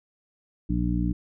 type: harmonic tone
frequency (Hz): 59.3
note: A#1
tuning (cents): +30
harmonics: 1 / 2 / 3 / 4 / 5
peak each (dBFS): -27 / -31 / -27 / -34 / -29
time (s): 0.69-1.13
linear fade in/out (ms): 10
effects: none